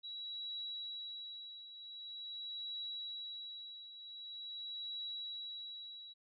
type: tone with tremolo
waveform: sine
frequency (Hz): 3896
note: B7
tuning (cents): -24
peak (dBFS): -40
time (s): 0.03-6.14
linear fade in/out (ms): 20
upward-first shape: triangle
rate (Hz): 0.45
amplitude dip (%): 70
effects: none